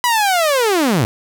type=linear sweep; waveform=sawtooth; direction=down; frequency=995 to 97.2 Hz; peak=-9 dBFS; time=0.04-1.05 s; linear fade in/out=0 ms; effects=none